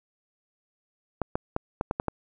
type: clicks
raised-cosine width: 1 ms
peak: -12 dBFS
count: 7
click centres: 1.217 / 1.355 / 1.564 / 1.811 / 1.911 / 1.999 / 2.083 s
effects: none